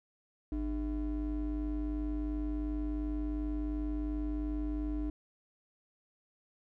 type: ring-modulated tone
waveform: triangle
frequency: 176.4 Hz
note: F3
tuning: 18 cents sharp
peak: -27 dBFS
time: 0.52-5.1 s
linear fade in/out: 2 ms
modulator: 125 Hz
effects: none